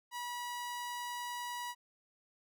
sawtooth tone, 970 Hz, B5, 31 cents flat, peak -35 dBFS, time 0.11-1.75 s, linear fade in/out 50 ms, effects none

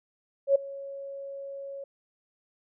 sine tone with ADSR envelope, 553 Hz, C#5, 4 cents flat, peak -15 dBFS, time 0.47-1.84 s, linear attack 83 ms, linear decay 8 ms, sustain -21 dB, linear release 4 ms, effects none

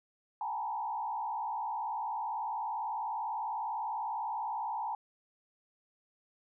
sine tone with frequency modulation, 881 Hz, A5, 2 cents sharp, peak -33 dBFS, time 0.41-4.95 s, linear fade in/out 2 ms, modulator 60.1 Hz, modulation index 1.4, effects none

